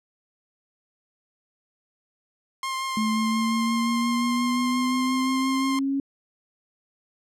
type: tone with vibrato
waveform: sawtooth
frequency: 1059 Hz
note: C6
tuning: 21 cents sharp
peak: -23 dBFS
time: 2.63-5.79 s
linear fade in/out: 2 ms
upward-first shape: triangle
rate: 5.7 Hz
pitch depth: 16 cents each way
type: exponential sweep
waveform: sine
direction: up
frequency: 216.3 to 276.2 Hz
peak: -22 dBFS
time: 2.97-6 s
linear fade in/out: 2 ms
effects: low-pass 10000 Hz 12 dB/octave